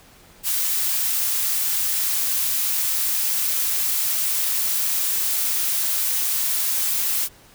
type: noise with high-pass filter sweep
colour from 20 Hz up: blue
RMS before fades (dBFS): -22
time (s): 0.43-7.29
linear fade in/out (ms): 50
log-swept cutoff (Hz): 780 to 440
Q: 0.77
effects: pink hiss -50 dBFS RMS until 7.54 s